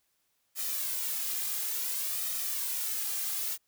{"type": "noise with flanger", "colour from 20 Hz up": "blue", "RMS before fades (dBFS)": -33, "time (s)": [0.55, 3.58], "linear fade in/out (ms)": 50, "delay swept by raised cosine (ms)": [1.6, 2.48], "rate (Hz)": 0.57, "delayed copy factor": 0.55, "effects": ["white hiss -75 dBFS RMS until 3.67 s"]}